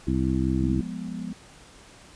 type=harmonic tone; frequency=65 Hz; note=C2; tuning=11 cents flat; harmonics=1 / 2 / 3 / 4 / 5; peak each=-28 / -28 / -28 / -28 / -28 dBFS; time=0.07-0.81 s; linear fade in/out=5 ms
type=chord; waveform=sine; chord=F diminished; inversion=none; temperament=equal with one note detuned; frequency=176.34 / 207.7 / 246.9 Hz; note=F3 / Ab3 / Cb4; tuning=+17 / 0 / 0 cents; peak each=-35 dBFS; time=0.61-1.33 s; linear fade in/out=2 ms
effects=pink hiss -50 dBFS RMS until 2.15 s + resampled to 22050 Hz